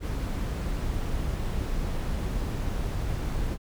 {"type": "noise", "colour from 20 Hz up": "brown", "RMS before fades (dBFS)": -29, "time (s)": [0, 3.58], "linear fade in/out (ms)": 50, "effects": []}